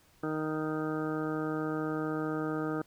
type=harmonic tone; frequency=155.56 Hz; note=D#3; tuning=in tune; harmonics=1 / 2 / 3 / 4 / 5 / 6 / 8 / 9 / 10; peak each=-39 / -33 / -37 / -43 / -45 / -49 / -41 / -46 / -47 dBFS; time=0.23-2.82 s; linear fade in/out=5 ms; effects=pink hiss -64 dBFS RMS until 2.86 s